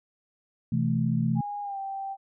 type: chord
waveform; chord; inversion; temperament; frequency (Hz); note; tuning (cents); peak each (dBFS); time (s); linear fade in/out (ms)
sine; A minor; first; equal with one note detuned; 127.83 / 164.81 / 220; C3 / E3 / A3; -40 / 0 / 0; -27; 0.72-1.41; 5
type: tone with pitch glide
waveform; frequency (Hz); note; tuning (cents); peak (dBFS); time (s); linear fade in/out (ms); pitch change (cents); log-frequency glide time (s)
sine; 820 to 781.6; G#5 to G5; -22 to -5; -31; 1.35-2.17; 50; -83; 1.62-1.78
effects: none